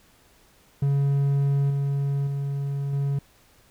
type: tone with level steps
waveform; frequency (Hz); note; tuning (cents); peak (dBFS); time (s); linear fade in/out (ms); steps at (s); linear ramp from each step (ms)
triangle; 140; C#3; +18; -17 / -20 / -23 / -20; 0.82-3.19; 5; 1.7 / 2.27 / 2.93; 2
effects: pink hiss -58 dBFS RMS until 3.7 s